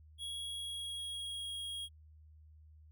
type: tone with pitch glide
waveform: square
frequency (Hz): 3322 to 3282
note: G#7 to G#7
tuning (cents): 0 to -21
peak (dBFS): -40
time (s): 0.18-1.89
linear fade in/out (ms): 50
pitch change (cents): -21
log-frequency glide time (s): 0.41-1.59
effects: added 77 Hz sine -56 dBFS peak until 2.91 s